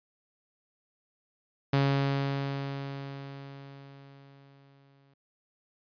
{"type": "tone with exponential decay", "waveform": "sawtooth", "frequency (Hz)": 138.5, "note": "C#3", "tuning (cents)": -1, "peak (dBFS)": -18, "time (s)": [1.73, 5.14], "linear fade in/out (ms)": 5, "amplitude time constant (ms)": 740, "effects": ["resampled to 11025 Hz"]}